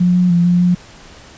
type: tone with pitch steps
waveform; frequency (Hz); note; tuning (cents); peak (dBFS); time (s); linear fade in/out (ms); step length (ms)
sine; 178.3 / 179.8 / 172.8 / 176.3 / 178; F3 / F#3 / F3 / F3 / F3; +36 / -49 / -18 / +17 / +33; -9; 0-0.75; 10; 150
effects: pink hiss -40 dBFS RMS until 1.37 s + resampled to 16000 Hz